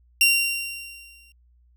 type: tone with exponential decay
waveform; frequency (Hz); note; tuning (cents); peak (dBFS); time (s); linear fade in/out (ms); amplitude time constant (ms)
sawtooth; 2762; F7; -20; -10; 0.21-1.32; 2; 240
effects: added 60 Hz sine -55 dBFS peak until 1.76 s